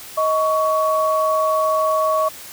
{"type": "tone pair together", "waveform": "sine", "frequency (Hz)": [629, 1119.9], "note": ["D#5", "C#6"], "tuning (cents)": [19, 17], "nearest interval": "minor seventh", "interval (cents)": 998, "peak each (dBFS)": -18, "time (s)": [0.17, 2.29], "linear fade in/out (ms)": 10, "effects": ["white hiss -37 dBFS RMS until 2.52 s"]}